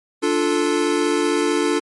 square chord, D minor, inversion none, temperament equal, 293.7 / 349.2 / 440 Hz, D4 / F4 / A4, 0 / 0 / 0 cents, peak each -22 dBFS, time 0.22-1.8 s, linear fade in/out 20 ms, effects MP3 48 kbps

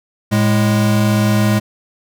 square tone pair together, 110 / 207.7 Hz, A2 / G#3, 0 / 0 cents, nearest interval major seventh, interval 1100 cents, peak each -15 dBFS, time 0.31-1.6 s, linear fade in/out 20 ms, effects none

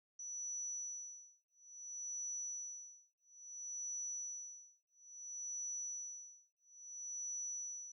sine tone with tremolo, 5920 Hz, F#8, in tune, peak -40 dBFS, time 0.19-7.92 s, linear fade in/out 5 ms, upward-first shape sine, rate 0.59 Hz, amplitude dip 100%, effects none

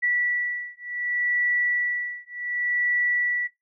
sine beating tone pair, 1953 / 1953.67 Hz, B6 / B6, -20 / -19 cents, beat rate 0.67 Hz, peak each -26 dBFS, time 0.02-3.48 s, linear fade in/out 20 ms, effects noise-tail reverb RT60 0.2 s tail -17 dB re dry

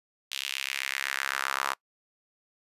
sawtooth tone with high-pass filter sweep, 67.8 Hz, C#2, 38 cents flat, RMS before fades -32 dBFS, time 0.31-1.74 s, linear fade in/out 10 ms, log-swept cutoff 3200 to 1100 Hz, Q 2.5, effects noise-tail reverb RT60 0.1 s tail -25 dB re dry + resampled to 32000 Hz

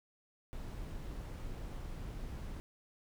brown noise, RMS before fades -43 dBFS, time 0.53-2.6 s, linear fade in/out 0 ms, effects none

